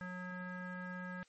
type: tone with low-pass filter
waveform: square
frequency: 181.6 Hz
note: F#3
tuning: 32 cents flat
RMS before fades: -44 dBFS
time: 0.01-1.23 s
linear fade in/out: 0 ms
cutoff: 1600 Hz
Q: 6.7
effects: white hiss -70 dBFS RMS until 1.28 s + MP3 32 kbps